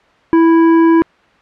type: tone with hard clipping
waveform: triangle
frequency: 329.6 Hz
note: E4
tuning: in tune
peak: -8 dBFS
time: 0.33-1.02 s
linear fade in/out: 0 ms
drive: 15 dB
effects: white hiss -49 dBFS RMS until 1.41 s + low-pass 2000 Hz 12 dB/octave